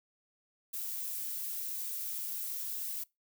violet noise, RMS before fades -38 dBFS, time 0.73-3.04 s, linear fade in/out 10 ms, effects noise-tail reverb RT60 0.2 s tail -23 dB re dry

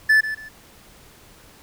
triangle tone with echo, 1746 Hz, A6, 14 cents flat, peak -10 dBFS, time 0.09-0.21 s, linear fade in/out 10 ms, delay 140 ms, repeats 2, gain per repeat -12 dB, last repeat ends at 0.49 s, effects pink hiss -49 dBFS RMS until 1.62 s

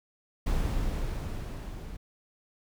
brown noise with level ramp, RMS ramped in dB -27 to -40 dBFS, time 0.46-1.97 s, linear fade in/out 10 ms, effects none

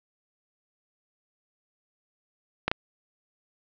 clicks, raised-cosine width 0.3 ms, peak -7 dBFS, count 2, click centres 2.68 / 2.715 s, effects low-pass 4000 Hz 12 dB/octave

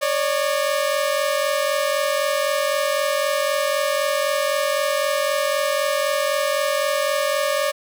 sawtooth tone pair together, 556.1 / 600 Hz, C#5 / D5, +5 / +37 cents, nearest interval minor second, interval 132 cents, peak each -18 dBFS, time 0.01-7.72 s, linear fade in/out 20 ms, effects none

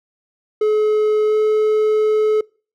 triangle tone with pitch glide, 427.1 to 429.8 Hz, G#4 to A4, +48 to -41 cents, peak -11 dBFS, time 0.61-2.41 s, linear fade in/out 5 ms, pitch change +11 cents, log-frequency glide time 1.27-1.35 s, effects noise-tail reverb RT60 0.4 s tail -25 dB re dry

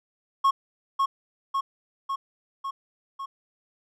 triangle tone with echo, 1092 Hz, C#6, 26 cents flat, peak -15 dBFS, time 0.44-0.51 s, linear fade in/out 10 ms, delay 550 ms, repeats 5, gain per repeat -3 dB, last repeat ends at 3.26 s, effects none

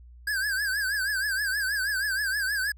square tone with vibrato, 1610 Hz, G6, 46 cents sharp, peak -26 dBFS, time 0.27-2.72 s, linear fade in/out 5 ms, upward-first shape triangle, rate 6.3 Hz, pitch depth 140 cents each way, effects added 60 Hz sine -46 dBFS peak until 2.77 s

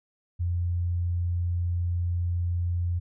sine tone, 87.31 Hz, F2, in tune, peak -24 dBFS, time 0.39-3 s, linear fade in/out 20 ms, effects none

